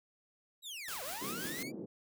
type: linear two-way sweep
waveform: sawtooth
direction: down then up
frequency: 3951 to 484.5 to 2370 Hz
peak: -39 dBFS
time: 0.62-1.72 s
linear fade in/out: 50 ms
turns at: 1.03 s
type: noise with tremolo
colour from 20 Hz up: white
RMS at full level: -42 dBFS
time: 0.88-1.63 s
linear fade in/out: 2 ms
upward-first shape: sine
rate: 5.6 Hz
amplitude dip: 35%
type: band-pass noise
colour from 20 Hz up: white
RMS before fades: -44 dBFS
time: 1.21-1.86 s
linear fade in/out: 10 ms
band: 160 to 390 Hz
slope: 24 dB/octave
effects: none